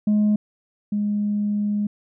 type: tone pair in turn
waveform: sine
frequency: 210.1 / 207.1 Hz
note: G#3 / G#3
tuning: +20 / -5 cents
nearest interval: unison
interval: 25 cents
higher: first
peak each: -13 / -19 dBFS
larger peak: first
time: 0.07-0.36 / 0.92-1.87 s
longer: second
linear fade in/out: 5 ms
effects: tanh soft clip ceiling -14 dBFS